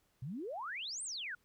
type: exponential two-way sweep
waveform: sine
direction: up then down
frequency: 116.54 to 9120 to 1384 Hz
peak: -39 dBFS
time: 0.22-1.35 s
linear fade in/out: 5 ms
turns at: 1.03 s
effects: pink hiss -75 dBFS RMS until 1.44 s